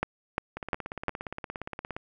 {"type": "two click trains", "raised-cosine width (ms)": 0.5, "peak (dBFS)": [-11, -20], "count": [4, 25], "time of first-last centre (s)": [[0.03, 1.083], [0.57, 1.965]], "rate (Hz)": [2.85, 17.2], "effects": []}